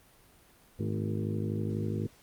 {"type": "harmonic tone with a mistuned harmonic", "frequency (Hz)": 52.1, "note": "G#1", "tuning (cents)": 6, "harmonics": [2, 3, 4, 5, 6, 7, 8, 9], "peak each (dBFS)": [-33, -37, -36, -43, -41, -40, -45, -44], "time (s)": [0.79, 2.07], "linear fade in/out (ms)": 5, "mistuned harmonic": 4, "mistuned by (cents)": 67, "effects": ["pink hiss -60 dBFS RMS until 2.22 s", "Opus 32 kbps"]}